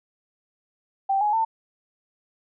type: tone with pitch steps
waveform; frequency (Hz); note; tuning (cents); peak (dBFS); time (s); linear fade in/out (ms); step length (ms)
sine; 781 / 837.1 / 897.1; G5 / G#5 / A5; -7 / +13 / +33; -19; 1.09-1.45; 10; 120
effects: none